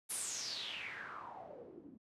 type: noise with low-pass filter sweep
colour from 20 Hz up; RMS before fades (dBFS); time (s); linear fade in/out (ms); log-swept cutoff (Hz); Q
white; -45; 0.09-1.98; 20; 11000 to 230; 6.2
effects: high-pass 100 Hz 12 dB/octave + resampled to 32000 Hz